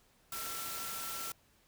sine tone in noise, 1347 Hz, E6, 37 cents sharp, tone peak -45 dBFS, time 0.32-1.32 s, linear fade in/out 2 ms, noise white, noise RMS -41 dBFS, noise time 0.32-1.32 s, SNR -7 dB, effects pink hiss -68 dBFS RMS until 1.67 s

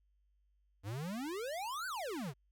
square exponential two-way sweep, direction up then down, 92.5 to 1568 to 117.8 Hz, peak -39 dBFS, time 0.83-2.34 s, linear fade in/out 50 ms, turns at 1.87 s, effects added 50 Hz sine -70 dBFS peak until 2.51 s

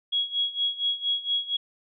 sine tone with tremolo, 3322 Hz, G#7, in tune, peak -21 dBFS, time 0.12-1.57 s, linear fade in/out 10 ms, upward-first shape sine, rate 4.3 Hz, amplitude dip 85%, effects none

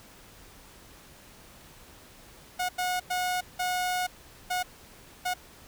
sawtooth tone bursts at uneven times, 727 Hz, F#5, 31 cents flat, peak -23 dBFS, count 6, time 2.59-2.69 / 2.78-3 / 3.1-3.41 / 3.59-4.07 / 4.5-4.63 / 5.25-5.34 s, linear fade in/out 10 ms, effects pink hiss -52 dBFS RMS until 5.67 s

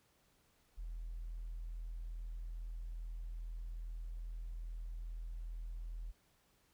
sine tone, 41.2 Hz, E1, in tune, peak -40 dBFS, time 0.77-6.12 s, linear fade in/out 20 ms, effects tanh soft clip ceiling -38 dBFS + pink hiss -73 dBFS RMS until 6.73 s

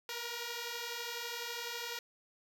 5% pulse beating tone pair, 467.7 / 479.7 Hz, A#4 / A#4, +6 / +50 cents, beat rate 12 Hz, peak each -30 dBFS, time 0.09-1.99 s, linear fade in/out 2 ms, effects none

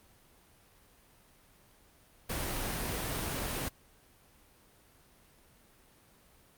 pink noise, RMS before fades -35 dBFS, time 2.29-3.69 s, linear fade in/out 10 ms, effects pink hiss -62 dBFS RMS until 6.57 s + Opus 32 kbps

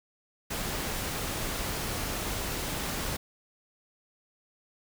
pink noise, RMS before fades -33 dBFS, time 0.5-3.17 s, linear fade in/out 10 ms, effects none

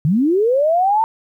sine linear sweep, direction up, 136.5 to 911 Hz, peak -12 dBFS, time 0.05-1.04 s, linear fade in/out 0 ms, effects 9-bit

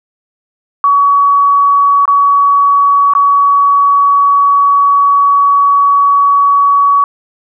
sine tone with dropouts, 1130 Hz, C#6, 33 cents sharp, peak -5 dBFS, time 0.84-7.04 s, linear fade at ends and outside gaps 1 ms, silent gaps 2.055-2.078 / 3.136-3.151 s, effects none

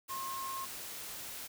sine tone in noise, 1070 Hz, C6, 38 cents sharp, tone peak -38 dBFS, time 0.09-0.66 s, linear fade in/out 20 ms, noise white, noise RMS -44 dBFS, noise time 0.08-1.48 s, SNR +3 dB, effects none

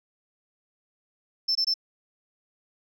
sine tone bursts, 5310 Hz, E8, 12 cents sharp, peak -20 dBFS, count 3, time 1.48-1.741 s, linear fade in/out 10 ms, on 73 ms, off 21 ms, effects tanh soft clip ceiling -18 dBFS

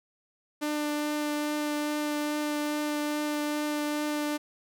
sawtooth tone with vibrato, 297.8 Hz, D4, 24 cents sharp, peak -24 dBFS, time 0.61-4.38 s, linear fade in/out 20 ms, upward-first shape triangle, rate 2.4 Hz, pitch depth 10 cents each way, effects none

